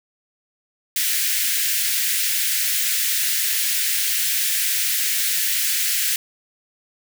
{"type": "high-pass noise", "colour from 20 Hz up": "white", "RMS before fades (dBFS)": -21, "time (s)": [0.96, 6.16], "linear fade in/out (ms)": 2, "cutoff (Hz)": 1600, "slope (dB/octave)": 48, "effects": []}